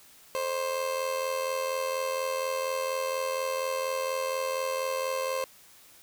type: tone with amplitude modulation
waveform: 30% pulse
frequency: 526 Hz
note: C5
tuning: 9 cents sharp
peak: -23 dBFS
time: 0.35-5.44 s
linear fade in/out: 0 ms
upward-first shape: sine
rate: 84.2 Hz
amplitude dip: 60%
effects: white hiss -55 dBFS RMS until 6.02 s